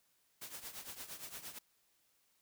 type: noise with tremolo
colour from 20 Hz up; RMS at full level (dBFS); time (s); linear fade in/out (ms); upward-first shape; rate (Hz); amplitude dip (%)
white; -45; 0.41-1.59; 10; triangle; 8.7; 80
effects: white hiss -75 dBFS RMS until 2.41 s